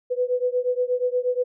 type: beating tone pair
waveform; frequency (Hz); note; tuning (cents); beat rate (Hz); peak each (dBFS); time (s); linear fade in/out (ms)
sine; 493.9 / 502.3; B4 / B4; 0 / +29; 8.4; -23 / -24; 0.1-1.44; 20
effects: none